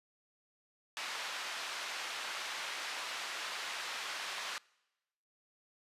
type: band-pass noise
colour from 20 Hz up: pink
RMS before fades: -41 dBFS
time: 0.97-4.58 s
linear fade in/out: 0 ms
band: 1100 to 5100 Hz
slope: 12 dB/octave
effects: noise-tail reverb RT60 1.0 s tail -25 dB re dry + resampled to 32000 Hz